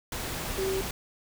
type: tone in noise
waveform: sine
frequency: 383.3 Hz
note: G4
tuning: 39 cents flat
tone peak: -27 dBFS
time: 0.58-0.81 s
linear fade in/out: 2 ms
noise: pink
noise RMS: -34 dBFS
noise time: 0.12-0.91 s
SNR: +4 dB
effects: none